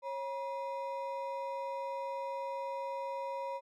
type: ring-modulated tone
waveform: triangle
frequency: 754 Hz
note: F#5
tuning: 32 cents sharp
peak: -31 dBFS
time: 0.02-3.61 s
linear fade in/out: 50 ms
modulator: 208 Hz
effects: none